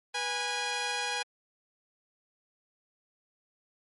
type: tone pair together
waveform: 10% pulse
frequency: 489.2 / 822.7 Hz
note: B4 / G#5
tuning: -16 / -17 cents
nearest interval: major sixth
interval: 899 cents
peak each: -28 / -23 dBFS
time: 0.14-1.23 s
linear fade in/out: 10 ms
effects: MP3 48 kbps